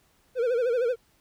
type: tone with vibrato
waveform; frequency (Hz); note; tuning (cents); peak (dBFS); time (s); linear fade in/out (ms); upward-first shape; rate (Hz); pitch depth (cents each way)
triangle; 484.9; B4; -32; -20; 0.35-0.96; 50; sine; 13; 110
effects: pink hiss -65 dBFS RMS until 1.2 s